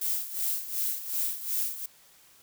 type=noise with tremolo; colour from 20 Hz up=violet; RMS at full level=-28 dBFS; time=0.01-1.86 s; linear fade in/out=5 ms; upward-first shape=sine; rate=2.7 Hz; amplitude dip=75%; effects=white hiss -58 dBFS RMS until 2.42 s